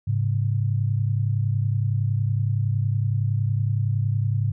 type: tone pair together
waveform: sine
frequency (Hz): 105.11 / 135.9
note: G#2 / C#3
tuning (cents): +21 / -34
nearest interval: major third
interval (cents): 445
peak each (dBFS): -21 / -25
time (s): 0.07-4.52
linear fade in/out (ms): 10
effects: none